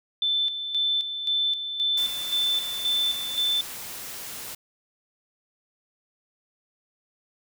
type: tone with tremolo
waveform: sine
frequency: 3530 Hz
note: A7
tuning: 5 cents sharp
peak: -21 dBFS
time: 0.22-3.61 s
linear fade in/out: 2 ms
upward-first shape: square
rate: 1.9 Hz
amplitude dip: 60%
type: noise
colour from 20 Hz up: white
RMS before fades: -37 dBFS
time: 1.97-4.55 s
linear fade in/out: 5 ms
effects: none